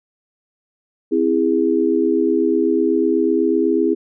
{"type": "chord", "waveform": "sine", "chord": "C augmented", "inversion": "none", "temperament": "equal with one note detuned", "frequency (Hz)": [261.6, 329.6, 409.4], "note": ["C4", "E4", "G#4"], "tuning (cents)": [0, 0, -25], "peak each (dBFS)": [-20, -17, -18], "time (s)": [1.11, 3.95], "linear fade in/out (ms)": 20, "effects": []}